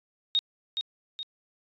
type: tone with echo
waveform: sine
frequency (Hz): 3729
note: A#7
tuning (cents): 0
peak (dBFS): -21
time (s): 0.35-0.39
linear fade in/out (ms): 0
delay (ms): 420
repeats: 2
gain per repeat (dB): -6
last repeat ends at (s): 1.23
effects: resampled to 16000 Hz